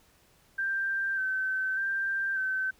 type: tone with vibrato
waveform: sine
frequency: 1557 Hz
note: G6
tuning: 12 cents flat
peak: -27 dBFS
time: 0.58-2.71 s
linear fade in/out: 10 ms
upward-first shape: square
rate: 0.84 Hz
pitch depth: 24 cents each way
effects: pink hiss -63 dBFS RMS until 2.79 s